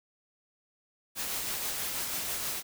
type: noise with tremolo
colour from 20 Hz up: white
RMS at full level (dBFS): -33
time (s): 1.15-2.63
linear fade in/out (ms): 50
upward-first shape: sine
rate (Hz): 6.2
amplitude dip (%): 25
effects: none